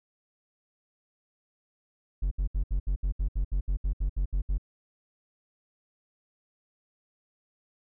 triangle tone bursts, 46.25 Hz, F#1, in tune, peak -22 dBFS, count 15, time 2.22-4.581 s, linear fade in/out 10 ms, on 93 ms, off 69 ms, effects none

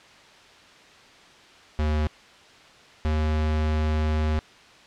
square tone pair in turn, 76.2 / 77.26 Hz, D#2 / D#2, -36 / -12 cents, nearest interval unison, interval 24 cents, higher second, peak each -22 dBFS, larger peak neither, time 1.79-2.07 / 3.05-4.39 s, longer second, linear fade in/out 0 ms, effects white hiss -50 dBFS RMS until 4.86 s + low-pass 4000 Hz 12 dB/octave

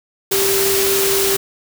sine tone in noise, 392 Hz, G4, in tune, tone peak -17 dBFS, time 0.31-1.37 s, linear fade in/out 10 ms, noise white, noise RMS -18 dBFS, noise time 0.31-1.37 s, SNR -2 dB, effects none

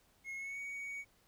triangle tone with pitch glide, 2165 to 2243 Hz, C#7 to C#7, -41 to +20 cents, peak -39 dBFS, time 0.24-1.05 s, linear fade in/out 50 ms, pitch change +61 cents, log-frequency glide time 0.36-0.6 s, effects pink hiss -70 dBFS RMS until 1.27 s

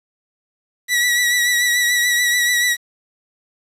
sawtooth tone with vibrato, 1941 Hz, B6, 31 cents flat, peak -11 dBFS, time 0.88-2.77 s, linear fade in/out 50 ms, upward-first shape triangle, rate 6.9 Hz, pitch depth 40 cents each way, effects resampled to 32000 Hz + 7-bit

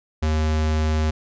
square tone, 77.78 Hz, D#2, in tune, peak -19 dBFS, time 0.22-1.11 s, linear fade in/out 10 ms, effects resampled to 16000 Hz

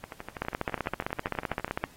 two click trains, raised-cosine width 0.5 ms, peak -13 / -22 dBFS, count 23 / 21, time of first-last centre 0.42-1.839 / 0.04-1.679 s, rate 15.5 / 12.2 Hz, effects pink hiss -56 dBFS RMS until 1.96 s + AAC 48 kbps

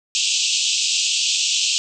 pink band-pass noise, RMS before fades -20 dBFS, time 0.15-1.78 s, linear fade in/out 0 ms, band 2600 to 7900 Hz, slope 96 dB/octave, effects none

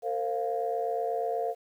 sine chord, Bb suspended second, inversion none, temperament equal with one note detuned, 455 / 523.3 / 698.5 Hz, Bb4 / C5 / F5, -42 / 0 / 0 cents, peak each -31 / -34 / -30 dBFS, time 0.02-1.55 s, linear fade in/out 50 ms, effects tanh soft clip ceiling -18 dBFS + 10-bit

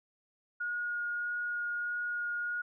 sine tone with vibrato, 1437 Hz, F6, 49 cents sharp, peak -32 dBFS, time 0.6-2.62 s, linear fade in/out 10 ms, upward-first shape sine, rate 1.6 Hz, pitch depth 8 cents each way, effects none

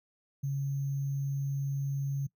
sine tone with sample-and-hold, 138.59 Hz, C#3, in tune, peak -29 dBFS, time 0.43-2.27 s, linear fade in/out 10 ms, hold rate 6300 Hz, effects noise-tail reverb RT60 0.1 s tail -21 dB re dry

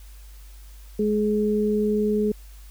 sine tone pair together, 210.3 / 422.3 Hz, G#3 / G#4, +22 / +29 cents, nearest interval octave, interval 1207 cents, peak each -22 dBFS, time 0.99-2.32 s, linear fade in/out 5 ms, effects added 50 Hz sine -41 dBFS peak until 2.7 s + white hiss -54 dBFS RMS until 2.7 s

